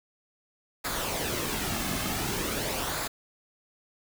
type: noise with flanger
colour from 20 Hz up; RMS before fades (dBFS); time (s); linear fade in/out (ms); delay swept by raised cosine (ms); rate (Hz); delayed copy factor
pink; -31; 0.84-3.08; 10; 0.34 to 2.14; 0.46; -0.5
effects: none